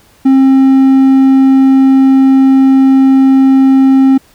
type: tone with hard clipping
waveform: triangle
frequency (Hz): 267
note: C4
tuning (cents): +35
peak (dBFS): -4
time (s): 0.25-4.18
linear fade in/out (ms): 10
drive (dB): 6
effects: pink hiss -46 dBFS RMS until 4.34 s